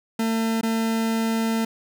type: tone with dropouts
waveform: 40% pulse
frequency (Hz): 225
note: A3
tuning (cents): +39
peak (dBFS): -20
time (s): 0.19-1.65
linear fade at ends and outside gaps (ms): 5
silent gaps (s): 0.612-0.631
effects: none